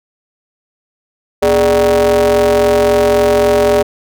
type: ring-modulated tone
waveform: square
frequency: 87.31 Hz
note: F2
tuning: in tune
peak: -6 dBFS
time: 1.42-3.83 s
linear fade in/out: 10 ms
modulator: 502 Hz
effects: none